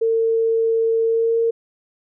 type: tone with pitch glide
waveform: sine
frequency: 452.8 to 458.9 Hz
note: A4 to A#4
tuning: +50 to -27 cents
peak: -15 dBFS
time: 0.01-1.51 s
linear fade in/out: 10 ms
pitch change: +23 cents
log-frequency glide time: 1.03-1.38 s
effects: none